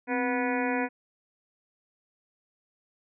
harmonic tone with a mistuned harmonic, 245 Hz, B3, 14 cents flat, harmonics 1 / 2 / 3 / 4 / 6 / 7 / 8 / 9 / 10, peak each -29 / -32 / -34 / -35 / -37 / -37 / -38 / -39 / -39 dBFS, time 0.07-0.89 s, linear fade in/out 50 ms, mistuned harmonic 1, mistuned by +100 cents, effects none

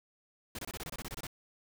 pink noise bursts, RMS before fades -41 dBFS, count 12, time 0.55-1.269 s, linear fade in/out 2 ms, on 37 ms, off 25 ms, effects none

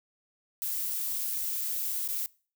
violet noise with dropouts, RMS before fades -32 dBFS, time 0.62-2.26 s, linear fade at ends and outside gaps 0 ms, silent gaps 2.077-2.087 s, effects noise-tail reverb RT60 0.4 s tail -23 dB re dry

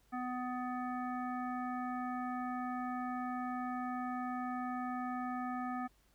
harmonic tone, 250 Hz, B3, 21 cents sharp, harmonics 1 / 3 / 5 / 7 / 9, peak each -39 / -41 / -43 / -50 / -57 dBFS, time 0.12-5.88 s, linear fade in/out 20 ms, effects added 50 Hz sine -70 dBFS peak until 6.14 s + pink hiss -72 dBFS RMS until 6.14 s

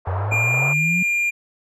white band-pass noise, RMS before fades -30 dBFS, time 0.05-0.74 s, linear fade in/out 20 ms, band 450 to 1100 Hz, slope 24 dB/octave
sine exponential sweep, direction up, 87.9 to 185 Hz, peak -21 dBFS, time 0.07-1.03 s, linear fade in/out 5 ms
triangle tone, 2400 Hz, D7, 37 cents sharp, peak -16 dBFS, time 0.31-1.31 s, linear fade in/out 20 ms
clicks, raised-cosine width 1 ms, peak -16 / -17 dBFS, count 2, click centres 0.321 / 0.341 s
effects resampled to 32000 Hz

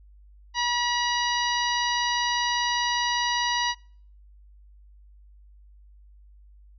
harmonic tone with a mistuned harmonic, 965 Hz, B5, 40 cents flat, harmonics 1 / 2 / 3 / 4 / 5 / 6, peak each -26 / -29 / -31 / -32 / -33 / -34 dBFS, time 0.54-3.75 s, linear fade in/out 50 ms, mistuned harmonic 5, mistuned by -16 cents, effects noise-tail reverb RT60 0.5 s tail -24 dB re dry + added 50 Hz sine -49 dBFS peak until 6.78 s

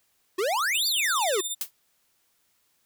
square exponential two-way sweep, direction up then down, 349.2 to 4852 to 349.2 Hz, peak -24 dBFS, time 0.38-1.41 s, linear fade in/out 10 ms, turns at 0.87 s
15% pulse tone with tremolo, 3600 Hz, A7, 39 cents sharp, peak -20 dBFS, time 0.74-1.55 s, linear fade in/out 10 ms, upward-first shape sine, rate 17 Hz, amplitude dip 60%
blue noise with exponential decay, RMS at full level -24 dBFS, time 1.61-1.71 s, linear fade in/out 2 ms, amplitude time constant 20 ms
effects white hiss -69 dBFS RMS until 2.85 s

